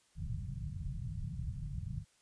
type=low-pass noise; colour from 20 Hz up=white; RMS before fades=-40 dBFS; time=0.15-2.05 s; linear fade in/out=50 ms; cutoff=160 Hz; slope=48 dB/octave; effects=white hiss -70 dBFS RMS until 2.21 s + resampled to 22050 Hz